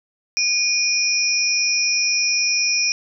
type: tone cluster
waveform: sine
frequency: 2441 / 5240 / 5670 Hz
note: D#7 / E8 / F8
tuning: -34 / -11 / +25 cents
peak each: -21 dBFS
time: 0.37-2.92 s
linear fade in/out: 0 ms
effects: none